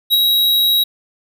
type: tone with ADSR envelope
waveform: square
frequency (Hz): 3841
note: B7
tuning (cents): -49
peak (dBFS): -9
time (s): 0.1-0.84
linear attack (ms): 34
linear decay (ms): 24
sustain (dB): -3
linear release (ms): 11
effects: none